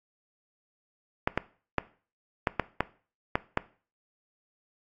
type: clicks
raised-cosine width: 0.5 ms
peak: -8 dBFS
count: 8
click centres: 1.275 / 1.376 / 1.783 / 2.472 / 2.597 / 2.806 / 3.355 / 3.574 s
effects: noise-tail reverb RT60 0.4 s tail -19 dB re dry + AAC 32 kbps